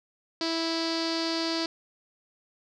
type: tone with low-pass filter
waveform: sawtooth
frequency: 328.6 Hz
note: E4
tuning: 5 cents flat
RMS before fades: -29 dBFS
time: 0.41-1.66 s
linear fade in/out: 2 ms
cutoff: 4700 Hz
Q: 7.3
effects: none